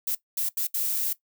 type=noise bursts at uneven times; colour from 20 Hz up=violet; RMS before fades=-27 dBFS; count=4; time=0.07-0.15 / 0.37-0.49 / 0.57-0.67 / 0.74-1.13 s; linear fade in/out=5 ms; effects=noise-tail reverb RT60 0.1 s tail -17 dB re dry